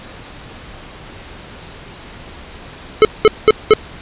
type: tone bursts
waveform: square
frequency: 431.9 Hz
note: A4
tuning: 32 cents flat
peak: -4 dBFS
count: 4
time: 3.02-3.736 s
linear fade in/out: 0 ms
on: 29 ms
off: 200 ms
effects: pink hiss -35 dBFS RMS until 4.01 s + resampled to 8000 Hz